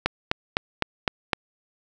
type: click train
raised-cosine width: 0.3 ms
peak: -4 dBFS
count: 6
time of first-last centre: 0.06-1.332 s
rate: 3.93 Hz
effects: none